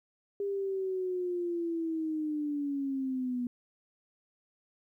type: linear sweep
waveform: sine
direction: down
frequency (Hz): 403.1 to 242.4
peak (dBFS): -30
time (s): 0.4-3.47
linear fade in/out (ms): 2
effects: 12-bit